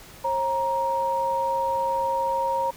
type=tone pair together; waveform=sine; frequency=538 / 939 Hz; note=C5 / A#5; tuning=+48 / +12 cents; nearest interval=minor seventh; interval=964 cents; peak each=-27 / -23 dBFS; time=0.24-2.71 s; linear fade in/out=10 ms; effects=pink hiss -46 dBFS RMS until 2.76 s